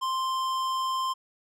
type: tone with tanh clipping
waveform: sine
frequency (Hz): 1046.5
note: C6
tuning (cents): 0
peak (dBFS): -28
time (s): 0.01-1.14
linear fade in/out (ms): 20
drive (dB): 16
effects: none